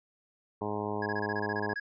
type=harmonic tone; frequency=104.4 Hz; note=G#2; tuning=10 cents sharp; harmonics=1 / 2 / 3 / 4 / 5 / 6 / 7 / 8 / 9 / 10; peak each=-41 / -39 / -40 / -36 / -44 / -42 / -43 / -41 / -40 / -44 dBFS; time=0.61-1.74 s; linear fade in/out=5 ms
type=tone bursts; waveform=triangle; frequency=1661.2 Hz; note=G#6; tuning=in tune; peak=-31 dBFS; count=12; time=1.02-1.799 s; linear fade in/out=5 ms; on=42 ms; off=25 ms
effects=resampled to 16000 Hz